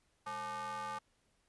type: ring-modulated tone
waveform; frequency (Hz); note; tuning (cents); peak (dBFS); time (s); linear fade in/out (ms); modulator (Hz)
square; 164.81; E3; 0; -37; 0.26-0.99; 10; 1030
effects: pink hiss -75 dBFS RMS until 1.48 s + resampled to 24000 Hz